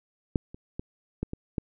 clicks, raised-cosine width 3 ms, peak -10 / -29 / -20 / -16 / -21 / -15 dBFS, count 6, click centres 0.358 / 0.545 / 0.795 / 1.23 / 1.334 / 1.582 s, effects none

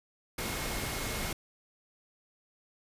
sine tone in noise, 2162 Hz, C#7, 44 cents flat, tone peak -45 dBFS, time 0.38-1.33 s, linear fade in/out 5 ms, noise pink, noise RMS -35 dBFS, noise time 0.38-1.33 s, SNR -13 dB, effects resampled to 32000 Hz

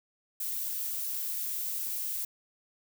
violet noise, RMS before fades -34 dBFS, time 0.4-2.25 s, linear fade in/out 5 ms, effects none

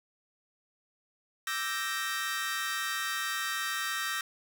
sawtooth chord, E half-diminished seventh, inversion third, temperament equal, 1174.7 / 1318.5 / 1568 / 1864.7 Hz, D6 / E6 / G6 / Bb6, 0 / 0 / 0 / 0 cents, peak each -37 / -34 / -33 / -31 dBFS, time 1.47-4.21 s, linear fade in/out 2 ms, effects none

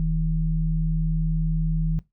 sine tone pair together, 40.05 / 160 Hz, E1 / D#3, -49 / +49 cents, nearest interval 2 octaves, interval 2398 cents, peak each -23 dBFS, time 0-1.99 s, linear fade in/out 0 ms, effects noise-tail reverb RT60 0.2 s tail -20 dB re dry

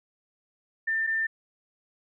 sine tone pair in turn, 1792 / 1792 Hz, A6 / A6, +31 / +31 cents, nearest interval unison, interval 0 cents, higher neither, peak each -24 dBFS, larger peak neither, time 0.87-1.07 / 1.07-1.27 s, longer neither, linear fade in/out 10 ms, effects none

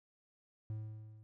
triangle tone with level ramp, 108.4 Hz, A2, 25 cents flat, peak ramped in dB -35 to -53 dBFS, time 0.7-1.23 s, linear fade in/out 0 ms, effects none

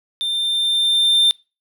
triangle tone with level ramp, 3590 Hz, A7, 34 cents sharp, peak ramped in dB -18 to -9 dBFS, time 0.21-1.31 s, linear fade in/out 0 ms, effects noise-tail reverb RT60 0.3 s tail -24 dB re dry

